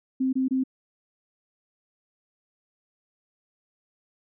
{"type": "tone bursts", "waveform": "sine", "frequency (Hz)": 261.6, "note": "C4", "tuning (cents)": 0, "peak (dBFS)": -21, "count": 3, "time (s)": [0.2, 0.638], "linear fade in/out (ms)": 10, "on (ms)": 130, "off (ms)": 24, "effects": []}